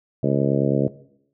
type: harmonic tone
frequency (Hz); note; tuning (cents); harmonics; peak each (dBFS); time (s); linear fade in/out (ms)
69.3; C#2; 0; 2 / 3 / 4 / 5 / 6 / 7 / 8 / 9; -22 / -24 / -25 / -26 / -27 / -27 / -28 / -29; 0.23-0.88; 5
effects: noise-tail reverb RT60 0.7 s tail -17 dB re dry